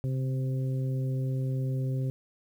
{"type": "harmonic tone with a mistuned harmonic", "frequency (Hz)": 130.81, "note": "C3", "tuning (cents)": 0, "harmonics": [1, 2, 3, 4], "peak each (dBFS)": [-27, -39, -42, -44], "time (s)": [0.04, 2.1], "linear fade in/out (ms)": 0, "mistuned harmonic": 1, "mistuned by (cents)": 19, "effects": ["10-bit"]}